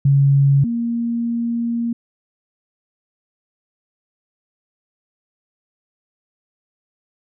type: tone pair in turn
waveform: sine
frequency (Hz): 139.2 / 234.1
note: C#3 / A#3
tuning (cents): +8 / +8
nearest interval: major sixth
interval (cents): 900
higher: second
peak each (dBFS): -10 / -18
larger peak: first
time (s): 0.05-0.64 / 0.64-1.93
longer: second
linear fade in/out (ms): 5
effects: none